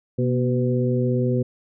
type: harmonic tone with a mistuned harmonic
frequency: 125.7 Hz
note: B2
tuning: 31 cents sharp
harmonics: 1 / 2 / 3 / 4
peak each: -21 / -24 / -26 / -27 dBFS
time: 0.18-1.43 s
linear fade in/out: 10 ms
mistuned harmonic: 2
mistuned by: -59 cents
effects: none